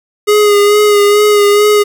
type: tone with vibrato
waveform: square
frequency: 413.9 Hz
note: G#4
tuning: 6 cents flat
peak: -6 dBFS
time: 0.27-1.84 s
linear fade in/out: 20 ms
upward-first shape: sine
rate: 2.3 Hz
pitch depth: 27 cents each way
effects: 8-bit